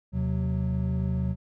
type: tone cluster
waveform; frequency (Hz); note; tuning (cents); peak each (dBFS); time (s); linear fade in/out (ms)
triangle; 77.5 / 128.6 / 184; D#2 / C3 / F#3; -6 / -30 / -9; -27; 0.12-1.36; 50
effects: none